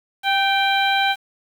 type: harmonic tone with a mistuned harmonic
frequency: 788 Hz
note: G5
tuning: 9 cents sharp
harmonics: 1 / 2 / 3 / 4 / 5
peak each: -19 / -22 / -24 / -25 / -26 dBFS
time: 0.23-1.16 s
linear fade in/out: 50 ms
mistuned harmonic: 2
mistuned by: -31 cents
effects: 7-bit